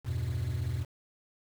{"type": "chord", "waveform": "triangle", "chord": "E minor", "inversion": "none", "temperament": "equal", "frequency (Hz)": [82.41, 98, 123.47], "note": ["E2", "G2", "B2"], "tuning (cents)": [0, 0, 0], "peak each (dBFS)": [-32, -32, -30], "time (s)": [0.04, 0.86], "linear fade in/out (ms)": 50, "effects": ["tanh soft clip ceiling -24 dBFS", "8-bit"]}